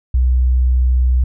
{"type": "tone", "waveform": "sine", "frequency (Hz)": 62.8, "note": "B1", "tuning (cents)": 30, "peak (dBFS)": -10, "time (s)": [0.14, 1.24], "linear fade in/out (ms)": 5, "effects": []}